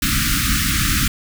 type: band-stop noise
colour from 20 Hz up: pink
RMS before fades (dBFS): -18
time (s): 0.02-1.08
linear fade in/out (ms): 5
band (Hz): 310 to 1200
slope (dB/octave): 96
effects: none